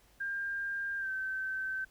sine tone with pitch glide, 1600 to 1542.8 Hz, G6 to G6, +35 to -28 cents, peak -33 dBFS, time 0.2-1.85 s, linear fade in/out 10 ms, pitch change -63 cents, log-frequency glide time 0.98-1.1 s, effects added 50 Hz sine -67 dBFS peak until 1.9 s + pink hiss -65 dBFS RMS until 1.9 s

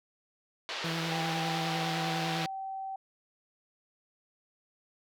white band-pass noise, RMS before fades -37 dBFS, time 0.69-2.46 s, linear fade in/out 0 ms, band 380 to 4300 Hz, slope 24 dB/octave
sawtooth tone with vibrato, 164.81 Hz, E3, in tune, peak -29 dBFS, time 0.84-2.46 s, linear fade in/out 5 ms, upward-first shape sine, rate 9.9 Hz, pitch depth 20 cents each way
sine tone with pitch glide, 798 to 771.7 Hz, G5 to G5, +31 to -27 cents, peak -35 dBFS, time 1.11-2.96 s, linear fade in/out 5 ms, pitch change -58 cents, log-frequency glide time 1.34-1.86 s
effects none

